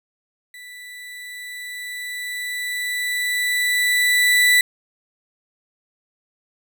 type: tone with level ramp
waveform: 35% pulse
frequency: 1975.5 Hz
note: B6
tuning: in tune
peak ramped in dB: -36 to -10 dBFS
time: 0.54-4.61 s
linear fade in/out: 2 ms
effects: none